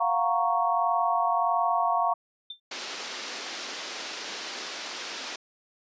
sine chord, Gb major seventh, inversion third, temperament equal, 698.5 / 740 / 932.3 / 1108.7 Hz, F5 / Gb5 / Bb5 / Db6, 0 / 0 / 0 / 0 cents, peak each -26 / -31 / -28 / -27 dBFS, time 0-2.14 s, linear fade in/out 10 ms
sine tone with exponential decay, 3571 Hz, A7, 25 cents sharp, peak -32 dBFS, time 2.5-2.6 s, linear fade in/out 5 ms, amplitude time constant 21 ms
white band-pass noise, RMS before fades -37 dBFS, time 2.71-5.36 s, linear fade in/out 5 ms, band 250 to 5700 Hz, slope 24 dB/octave
effects resampled to 16000 Hz

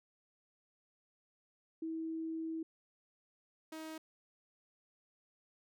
sine / sawtooth tone pair in turn, 323.4 / 316.6 Hz, E4 / D#4, -33 / +30 cents, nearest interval unison, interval 37 cents, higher first, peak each -37 / -40 dBFS, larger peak first, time 1.82-2.63 / 3.72-3.98 s, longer first, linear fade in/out 5 ms, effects none

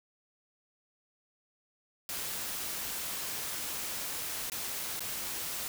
white noise with dropouts, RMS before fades -37 dBFS, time 2.09-5.68 s, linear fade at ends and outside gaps 1 ms, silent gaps 4.499-4.519 / 4.994-5.005 s, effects none

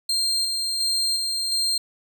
35% pulse tone with tremolo, 4186 Hz, C8, in tune, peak -19 dBFS, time 0.09-1.78 s, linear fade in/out 5 ms, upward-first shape square, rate 1.4 Hz, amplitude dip 30%, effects none

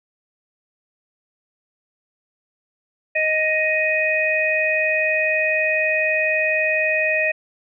harmonic tone, 624 Hz, D#5, 5 cents sharp, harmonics 1 / 3 / 4, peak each -22 / -22 / -20 dBFS, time 3.15-7.32 s, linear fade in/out 10 ms, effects none

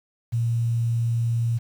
sine tone with quantisation, 116.54 Hz, A#2, in tune, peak -20 dBFS, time 0.32-1.59 s, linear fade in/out 20 ms, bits 8, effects none

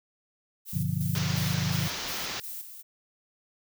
violet noise with tremolo, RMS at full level -38 dBFS, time 0.65-2.83 s, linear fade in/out 50 ms, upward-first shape square, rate 2.8 Hz, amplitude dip 55%
sine chord, G dominant seventh, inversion none, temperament just, 98 / 122.5 / 147 / 176.4 Hz, G2 / B2 / D3 / F3, 0 / -14 / +2 / +18 cents, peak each -33 / -33 / -30 / -31 dBFS, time 0.73-1.88 s, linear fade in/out 10 ms
white low-pass noise, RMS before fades -35 dBFS, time 1.15-2.4 s, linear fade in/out 2 ms, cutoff 6300 Hz, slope 48 dB/octave
effects none

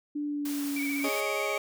sine tone with pitch glide, 293.7 to 281.7 Hz, D4 to C#4, 0 to +28 cents, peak -29 dBFS, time 0.15-1.09 s, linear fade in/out 10 ms, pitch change -72 cents, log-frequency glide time 0.25-0.84 s
white high-pass noise, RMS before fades -40 dBFS, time 0.45-1.21 s, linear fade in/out 5 ms, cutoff 240 Hz, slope 48 dB/octave
sine tone with vibrato, 2281 Hz, C#7, 49 cents sharp, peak -33 dBFS, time 0.76-1.58 s, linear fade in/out 5 ms, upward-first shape sine, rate 15 Hz, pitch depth 48 cents each way
30% pulse chord, Ab suspended fourth, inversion none, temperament just, 415.3 / 553.7 / 623 Hz, Ab4 / Db5 / Eb5, 0 / -2 / +2 cents, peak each -31 dBFS, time 1.04-1.58 s, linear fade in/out 2 ms
effects none

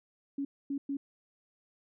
sine tone bursts at uneven times, 278.9 Hz, C#4, 11 cents sharp, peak -31 dBFS, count 3, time 0.38-0.45 / 0.7-0.78 / 0.89-0.97 s, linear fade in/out 5 ms, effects none

